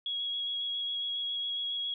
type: tone with vibrato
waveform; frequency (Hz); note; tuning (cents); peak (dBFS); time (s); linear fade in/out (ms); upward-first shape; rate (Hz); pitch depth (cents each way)
sine; 3322; G#7; 0; -31; 0.06-1.94; 2; square; 7.3; 9
effects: none